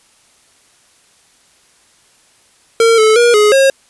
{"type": "tone with pitch steps", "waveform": "square", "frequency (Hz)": [457.2, 435.4, 476.8, 420, 540], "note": ["A#4", "A4", "A#4", "G#4", "C#5"], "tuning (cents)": [-34, -18, 39, 19, -45], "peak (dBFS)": -7, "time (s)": [2.8, 3.7], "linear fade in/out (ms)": 2, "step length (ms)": 180, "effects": ["white hiss -51 dBFS RMS until 3.89 s", "resampled to 24000 Hz"]}